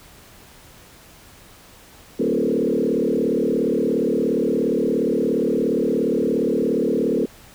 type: tone with frequency modulation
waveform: sine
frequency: 349.2 Hz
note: F4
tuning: in tune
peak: -17 dBFS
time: 2.19-7.26 s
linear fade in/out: 10 ms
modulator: 37.1 Hz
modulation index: 3.8
effects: pink hiss -47 dBFS RMS until 7.54 s